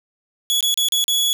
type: tone with dropouts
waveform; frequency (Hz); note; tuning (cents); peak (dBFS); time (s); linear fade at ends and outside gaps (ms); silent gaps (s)
sawtooth; 3381; G#7; +30; -13; 0.5-1.33; 0; 0.607-0.627 / 0.742-0.775 / 0.886-0.922 / 1.041-1.081
effects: none